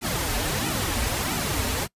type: noise with flanger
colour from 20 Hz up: pink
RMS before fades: -26 dBFS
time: 0.01-1.88 s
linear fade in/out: 50 ms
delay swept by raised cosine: 1.8 to 6.1 ms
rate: 1.5 Hz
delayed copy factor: -0.9
effects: noise-tail reverb RT60 0.1 s tail -24 dB re dry + resampled to 32000 Hz